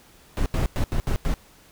brown noise bursts at uneven times, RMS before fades -22 dBFS, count 6, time 0.37-0.46 / 0.54-0.66 / 0.76-0.84 / 0.92-1 / 1.07-1.16 / 1.25-1.34 s, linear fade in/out 0 ms, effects pink hiss -53 dBFS RMS until 1.71 s

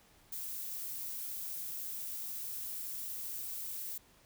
violet noise, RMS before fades -41 dBFS, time 0.32-3.98 s, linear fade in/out 5 ms, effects pink hiss -64 dBFS RMS until 4.25 s

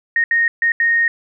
sine tone bursts at uneven times, 1856 Hz, A#6, 8 cents flat, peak -12 dBFS, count 4, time 0.16-0.24 / 0.31-0.48 / 0.62-0.72 / 0.8-1.08 s, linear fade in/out 2 ms, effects none

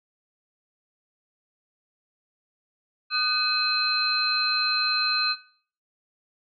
sine tone cluster, 1231 / 1501 / 2553 / 4112 Hz, D#6 / F#6 / D#7 / C8, -19 / +24 / +44 / -31 cents, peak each -30 / -29 / -29 / -25 dBFS, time 3.1-5.36 s, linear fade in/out 50 ms, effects noise-tail reverb RT60 0.5 s tail -18 dB re dry

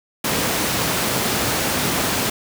pink high-pass noise, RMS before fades -21 dBFS, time 0.24-2.3 s, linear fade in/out 5 ms, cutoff 120 Hz, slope 12 dB/octave, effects none

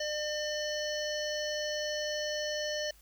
harmonic tone with a mistuned harmonic, 602 Hz, D5, 43 cents sharp, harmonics 1 / 3 / 5 / 7 / 9 / 10, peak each -34 / -39 / -41 / -42 / -44 / -44 dBFS, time 0-2.91 s, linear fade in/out 5 ms, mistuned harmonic 7, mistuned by +43 cents, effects added 50 Hz sine -59 dBFS peak until 3.01 s + white hiss -62 dBFS RMS until 3.01 s

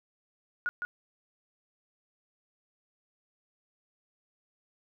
sine tone with echo, 1447 Hz, F#6, 39 cents flat, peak -27 dBFS, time 0.66-0.69 s, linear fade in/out 0 ms, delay 160 ms, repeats 1, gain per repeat -4 dB, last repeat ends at 0.85 s, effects none

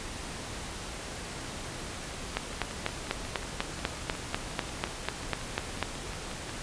two click trains, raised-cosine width 0.3 ms, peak -24 / -11 dBFS, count 24 / 15, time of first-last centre 2.35-6.494 / 2.37-5.827 s, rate 5.55 / 4.05 Hz, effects pink hiss -39 dBFS RMS until 6.62 s + resampled to 22050 Hz

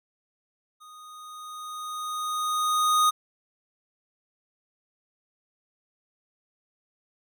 square tone with level ramp, 1240 Hz, D#6, 6 cents flat, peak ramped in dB -47 to -18 dBFS, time 0.8-3.11 s, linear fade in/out 20 ms, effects none

